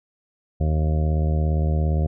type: harmonic tone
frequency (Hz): 77.4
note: D#2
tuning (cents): -9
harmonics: 1 / 2 / 3 / 4 / 5 / 6 / 7 / 8 / 9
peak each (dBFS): -19 / -24 / -34 / -38 / -35 / -41 / -35 / -42 / -37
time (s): 0.6-2.07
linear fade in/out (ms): 10
effects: none